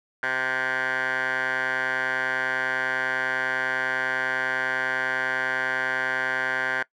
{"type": "tone with band-pass filter", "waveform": "10% pulse", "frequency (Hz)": 130, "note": "C3", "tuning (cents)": -11, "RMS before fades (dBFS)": -26, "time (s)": [0.23, 6.83], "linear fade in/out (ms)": 2, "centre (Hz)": 1500, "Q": 8.9, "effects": ["noise-tail reverb RT60 0.1 s tail -21 dB re dry"]}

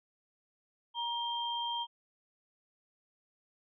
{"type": "tone pair together", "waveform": "sine", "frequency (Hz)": [945, 3179], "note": ["A#5", "G7"], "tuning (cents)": [23, 24], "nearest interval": "octave + major sixth", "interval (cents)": 2101, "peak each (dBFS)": [-35, -36], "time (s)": [0.94, 1.87], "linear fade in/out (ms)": 50, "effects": []}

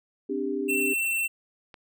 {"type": "chord", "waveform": "sine", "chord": "C suspended second", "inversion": "none", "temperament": "equal with one note detuned", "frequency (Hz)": [261.6, 293.7, 396.3], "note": ["C4", "D4", "G4"], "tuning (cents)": [0, 0, 19], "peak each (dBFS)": [-32, -31, -29], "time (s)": [0.29, 0.94], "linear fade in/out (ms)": 10}
{"type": "tone", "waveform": "square", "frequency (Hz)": 2696, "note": "E7", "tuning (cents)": 38, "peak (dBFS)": -25, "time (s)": [0.68, 1.28], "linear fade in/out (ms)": 20}
{"type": "click", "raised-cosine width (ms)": 0.3, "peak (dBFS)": -29, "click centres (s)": 1.742}
{"effects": []}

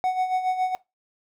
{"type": "tone with tremolo", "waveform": "triangle", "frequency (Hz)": 742, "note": "F#5", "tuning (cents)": 5, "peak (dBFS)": -17, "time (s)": [0.04, 0.75], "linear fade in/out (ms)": 0, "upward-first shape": "sine", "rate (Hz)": 7.2, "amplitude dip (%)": 65, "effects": ["noise-tail reverb RT60 0.2 s tail -21 dB re dry"]}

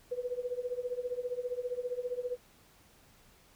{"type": "tone with tremolo", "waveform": "sine", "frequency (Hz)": 493.9, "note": "B4", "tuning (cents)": 0, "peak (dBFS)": -29, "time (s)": [0.11, 2.37], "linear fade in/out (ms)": 10, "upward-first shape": "triangle", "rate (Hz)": 15, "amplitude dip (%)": 95, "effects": ["pink hiss -62 dBFS RMS until 3.55 s"]}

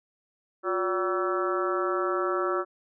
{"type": "harmonic tone with a mistuned harmonic", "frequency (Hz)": 190, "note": "F#3", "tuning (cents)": 46, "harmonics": [2, 3, 4, 5, 6, 7, 8, 9], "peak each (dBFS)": [-28, -32, -39, -41, -33, -30, -43, -43], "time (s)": [0.63, 2.65], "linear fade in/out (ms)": 50, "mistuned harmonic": 2, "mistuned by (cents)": -95, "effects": []}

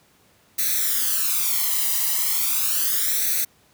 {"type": "noise with flanger", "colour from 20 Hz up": "blue", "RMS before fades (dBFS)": -22, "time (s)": [0.58, 3.45], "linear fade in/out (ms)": 10, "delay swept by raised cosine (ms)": [0.49, 1.02], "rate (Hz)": 0.36, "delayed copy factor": 0.85, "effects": ["pink hiss -58 dBFS RMS until 3.73 s", "high-pass 80 Hz 12 dB/octave"]}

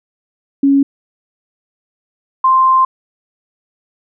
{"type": "tone pair in turn", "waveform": "sine", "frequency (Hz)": [277.2, 1046.6], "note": ["C#4", "C6"], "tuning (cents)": [0, 0], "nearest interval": "octave + major seventh", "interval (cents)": 2300, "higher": "second", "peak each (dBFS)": -7, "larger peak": "neither", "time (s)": [[0.63, 0.83], [2.44, 2.85]], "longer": "second", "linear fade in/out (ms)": 5, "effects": []}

